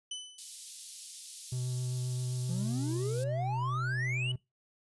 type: tone with exponential decay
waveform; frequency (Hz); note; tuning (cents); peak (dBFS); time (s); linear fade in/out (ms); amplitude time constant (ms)
sawtooth; 3008; F#7; +28; -31; 0.11-0.62; 5; 110
type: high-pass noise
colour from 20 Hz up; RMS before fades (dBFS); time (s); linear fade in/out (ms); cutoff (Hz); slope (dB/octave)
white; -44; 0.38-3.24; 5; 3500; 24
type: tone with vibrato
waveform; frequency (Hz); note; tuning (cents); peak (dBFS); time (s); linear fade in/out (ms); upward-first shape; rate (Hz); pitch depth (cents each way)
triangle; 125.8; B2; +32; -30; 1.52-4.36; 5; sine; 7.6; 13
type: exponential sweep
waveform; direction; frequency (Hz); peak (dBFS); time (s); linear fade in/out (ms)
triangle; up; 164.81 to 3000; -32; 2.49-4.32; 5
effects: noise-tail reverb RT60 0.2 s tail -21 dB re dry + resampled to 24000 Hz